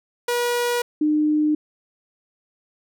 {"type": "tone pair in turn", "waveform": ["sawtooth", "sine"], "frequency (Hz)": [482.3, 303.1], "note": ["B4", "D#4"], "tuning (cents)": [-41, -45], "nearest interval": "minor sixth", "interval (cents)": 804, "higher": "first", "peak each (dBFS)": [-16, -16], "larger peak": "neither", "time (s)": [[0.28, 0.82], [1.01, 1.55]], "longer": "neither", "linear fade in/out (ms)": 5, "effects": []}